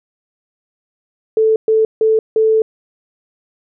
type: tone bursts at uneven times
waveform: sine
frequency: 440 Hz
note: A4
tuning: in tune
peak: -9 dBFS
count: 4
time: 1.37-1.56 / 1.68-1.85 / 2.01-2.19 / 2.36-2.62 s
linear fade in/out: 2 ms
effects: none

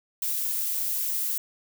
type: noise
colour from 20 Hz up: violet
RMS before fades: -28 dBFS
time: 0.22-1.38 s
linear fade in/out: 2 ms
effects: none

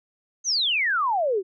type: exponential sweep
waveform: sine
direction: down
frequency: 6520 to 355.6 Hz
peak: -20 dBFS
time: 0.44-1.43 s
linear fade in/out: 50 ms
effects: none

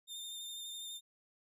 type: tone with vibrato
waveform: sawtooth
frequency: 3622 Hz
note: A7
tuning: 49 cents sharp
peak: -40 dBFS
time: 0.07-1.01 s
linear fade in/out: 50 ms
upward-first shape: sine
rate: 12 Hz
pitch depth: 19 cents each way
effects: none

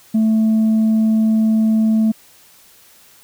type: tone with tanh clipping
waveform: sine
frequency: 220 Hz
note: A3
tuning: in tune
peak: -12 dBFS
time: 0.14-2.12 s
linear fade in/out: 10 ms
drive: 1 dB
effects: white hiss -48 dBFS RMS until 3.23 s

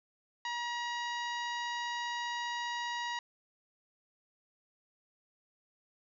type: harmonic tone with a mistuned harmonic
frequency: 955 Hz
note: A#5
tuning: 42 cents sharp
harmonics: 1 / 2 / 3 / 4 / 5 / 6 / 7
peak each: -37 / -39 / -45 / -45 / -50 / -54 / -54 dBFS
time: 0.45-3.19 s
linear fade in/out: 2 ms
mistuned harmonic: 6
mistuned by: -17 cents
effects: none

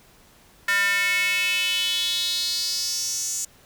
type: tone with high-pass filter sweep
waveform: square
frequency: 200 Hz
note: G3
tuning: 35 cents sharp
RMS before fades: -24 dBFS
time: 0.68-3.45 s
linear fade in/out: 5 ms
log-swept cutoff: 1700 to 7000 Hz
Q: 4.9
effects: pink hiss -54 dBFS RMS until 3.65 s

